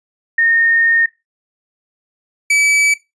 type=tone pair in turn; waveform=sine / 45% pulse; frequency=1837 / 2296 Hz; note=A#6 / D7; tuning=-26 / -40 cents; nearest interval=major third; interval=386 cents; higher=second; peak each=-10 dBFS; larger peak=neither; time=0.38-1.06 / 2.5-2.94 s; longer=first; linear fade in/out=5 ms; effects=noise-tail reverb RT60 0.2 s tail -17 dB re dry + resampled to 24000 Hz